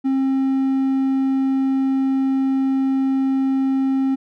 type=tone; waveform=triangle; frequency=267.4 Hz; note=C4; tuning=38 cents sharp; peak=-14 dBFS; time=0.04-4.16 s; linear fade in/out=20 ms; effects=none